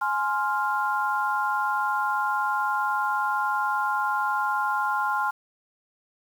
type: chord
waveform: sine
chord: F minor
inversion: first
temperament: just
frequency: 838.1 / 1047.7 / 1396.9 Hz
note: Ab5 / C6 / F6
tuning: +16 / +2 / 0 cents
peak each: -27 dBFS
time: 0.01-5.31 s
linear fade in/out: 10 ms
effects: 8-bit